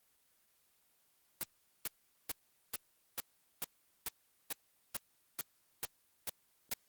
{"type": "noise bursts", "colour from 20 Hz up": "white", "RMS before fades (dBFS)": -37, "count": 13, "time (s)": [1.41, 6.736], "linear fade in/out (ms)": 0, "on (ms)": 22, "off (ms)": 420, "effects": ["white hiss -73 dBFS RMS until 6.88 s", "Opus 24 kbps"]}